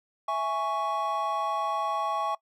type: chord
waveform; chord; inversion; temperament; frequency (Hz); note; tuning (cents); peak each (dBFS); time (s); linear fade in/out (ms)
triangle; C# minor; first; equal with one note detuned; 659.3 / 830.6 / 1111.9; E5 / G#5 / C#6; 0 / 0 / +5; -31 / -29 / -27; 0.28-2.35; 5
effects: noise-tail reverb RT60 0.1 s tail -21 dB re dry